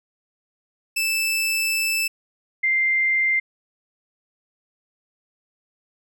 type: tone pair in turn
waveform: sawtooth / sine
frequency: 2637 / 2093 Hz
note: E7 / C7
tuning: 0 / 0 cents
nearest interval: major third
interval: 400 cents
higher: first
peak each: -17 dBFS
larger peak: neither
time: 0.96-2.08 / 2.63-3.4 s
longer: first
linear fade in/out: 10 ms
effects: none